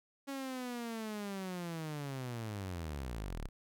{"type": "linear sweep", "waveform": "sawtooth", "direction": "down", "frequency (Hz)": [278.2, 30.87], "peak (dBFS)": -35, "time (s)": [0.27, 3.49], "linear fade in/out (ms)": 20, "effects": []}